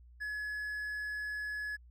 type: tone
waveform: triangle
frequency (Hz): 1697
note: G#6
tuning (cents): +37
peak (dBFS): -34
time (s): 0.2-1.77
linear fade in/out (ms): 20
effects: added 60 Hz sine -54 dBFS peak until 1.9 s